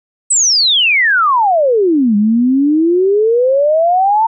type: exponential two-way sweep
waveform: sine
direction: down then up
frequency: 8290 to 202.1 to 913 Hz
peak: -8 dBFS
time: 0.3-4.27 s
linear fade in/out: 10 ms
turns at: 2.16 s
effects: none